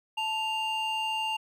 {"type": "tone pair together", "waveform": "triangle", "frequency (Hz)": [880, 2794], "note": ["A5", "F7"], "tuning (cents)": [0, 0], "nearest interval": "octave + minor sixth", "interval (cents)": 2000, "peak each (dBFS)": -28, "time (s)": [0.17, 1.37], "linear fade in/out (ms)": 10, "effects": ["tanh soft clip ceiling -22 dBFS"]}